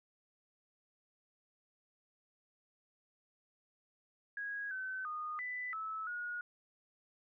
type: tone with pitch steps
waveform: sine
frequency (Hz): 1650 / 1526 / 1230 / 1992 / 1303 / 1445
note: G#6 / G6 / D#6 / B6 / E6 / F#6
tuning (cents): -12 / -47 / -20 / +14 / -20 / -41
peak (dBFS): -38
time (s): 4.37-6.41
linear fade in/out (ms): 2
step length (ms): 340
effects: none